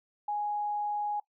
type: tone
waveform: sine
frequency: 830.6 Hz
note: G#5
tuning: in tune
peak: -29 dBFS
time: 0.28-1.2 s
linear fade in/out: 5 ms
effects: noise-tail reverb RT60 0.1 s tail -20 dB re dry